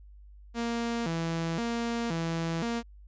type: tone with vibrato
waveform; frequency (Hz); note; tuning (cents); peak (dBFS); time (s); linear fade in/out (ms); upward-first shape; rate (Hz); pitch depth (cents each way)
sawtooth; 196.6; G3; +5; -25; 0.54-2.83; 50; square; 0.96; 300
effects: added 50 Hz sine -48 dBFS peak until 3.07 s + resampled to 16000 Hz